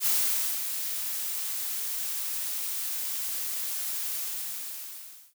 blue noise with ADSR envelope, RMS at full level -24 dBFS, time 0-5.34 s, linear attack 60 ms, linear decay 560 ms, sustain -8 dB, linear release 1200 ms, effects none

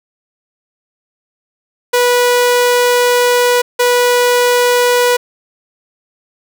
sawtooth tone bursts at uneven times, 489.4 Hz, B4, 16 cents flat, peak -5 dBFS, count 2, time 1.93-3.62 / 3.79-5.17 s, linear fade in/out 10 ms, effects none

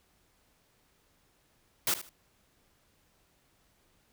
white noise with echo, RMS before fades -28 dBFS, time 1.87-1.94 s, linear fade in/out 2 ms, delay 76 ms, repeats 2, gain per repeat -13 dB, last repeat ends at 2.092 s, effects pink hiss -69 dBFS RMS until 4.12 s

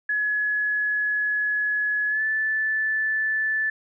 sine tone with pitch glide, 1694 to 1749.7 Hz, G#6 to A6, +34 to -10 cents, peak -21 dBFS, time 0.09-3.7 s, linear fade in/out 5 ms, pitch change +56 cents, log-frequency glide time 2.09-2.23 s, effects none

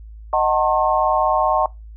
sine chord, D# diminished seventh, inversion none, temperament just, 622.3 / 746.7 / 896 / 1075.3 Hz, D#5 / F#5 / A5 / C6, 0 / +16 / +31 / +47 cents, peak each -20 dBFS, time 0.33-1.66 s, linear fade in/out 2 ms, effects noise-tail reverb RT60 0.2 s tail -21 dB re dry + added 54 Hz sine -35 dBFS peak until 1.96 s

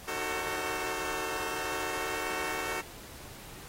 10% pulse chord, D# diminished seventh, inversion none, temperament just, 311.1 / 373.4 / 448 / 537.6 Hz, D#4 / F#4 / A4 / C5, 0 / +16 / +31 / +47 cents, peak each -33 / -29 / -29 / -33 dBFS, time 0.07-2.82 s, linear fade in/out 20 ms, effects pink hiss -48 dBFS RMS until 3.68 s + AAC 48 kbps

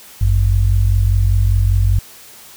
sine tone pair together, 50.85 / 95.9 Hz, G#1 / G2, -36 / -37 cents, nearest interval major seventh, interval 1099 cents, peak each -13 dBFS, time 0.21-1.99 s, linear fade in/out 5 ms, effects white hiss -40 dBFS RMS until 2.56 s

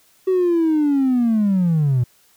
triangle linear sweep, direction down, 380 to 117.7 Hz, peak -11 dBFS, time 0.27-2.04 s, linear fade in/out 10 ms, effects tanh soft clip ceiling -10 dBFS + white hiss -56 dBFS RMS until 2.36 s

